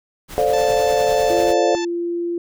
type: noise with tremolo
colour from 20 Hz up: pink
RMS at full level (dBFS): -31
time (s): 0.28-1.55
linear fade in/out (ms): 50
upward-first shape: triangle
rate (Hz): 10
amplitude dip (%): 50
type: chord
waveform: sine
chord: D minor seventh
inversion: second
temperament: just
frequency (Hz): 440.5 / 528.6 / 587.3 / 704.8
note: A4 / C5 / D5 / F5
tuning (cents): +2 / +18 / 0 / +16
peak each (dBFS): -20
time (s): 0.38-1.75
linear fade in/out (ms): 0
type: harmonic tone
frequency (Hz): 880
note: A5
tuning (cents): 0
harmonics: 1 / 2 / 3 / 4 / 5 / 6 / 7 / 8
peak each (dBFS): -30 / -33 / -35 / -36 / -37 / -38 / -38 / -39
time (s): 0.53-1.85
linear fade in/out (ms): 5
type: tone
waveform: sine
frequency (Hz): 344.1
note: F4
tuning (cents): -26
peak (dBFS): -20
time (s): 1.3-2.38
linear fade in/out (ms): 2
effects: none